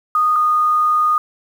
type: tone pair in turn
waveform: sine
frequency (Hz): 1235 / 1230.4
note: D#6 / D#6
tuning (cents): -13 / -20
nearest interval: unison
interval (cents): 7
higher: first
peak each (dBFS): -12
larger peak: neither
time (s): 0.15-0.36 / 0.36-1.18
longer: second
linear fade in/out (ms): 2
effects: 7-bit